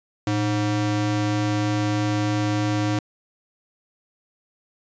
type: ring-modulated tone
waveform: square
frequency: 210 Hz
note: G#3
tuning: 19 cents sharp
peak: -18 dBFS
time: 0.27-2.99 s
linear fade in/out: 2 ms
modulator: 97.1 Hz
effects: resampled to 16000 Hz